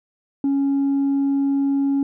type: tone with tanh clipping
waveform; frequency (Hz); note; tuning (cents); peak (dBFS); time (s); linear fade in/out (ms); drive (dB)
triangle; 277.2; C#4; 0; -17; 0.44-2.03; 2; 6
effects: none